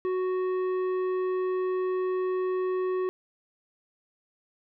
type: tone with tanh clipping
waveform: sine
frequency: 370 Hz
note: F#4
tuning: in tune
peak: -27 dBFS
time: 0.05-3.09 s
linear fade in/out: 0 ms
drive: 10 dB
effects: none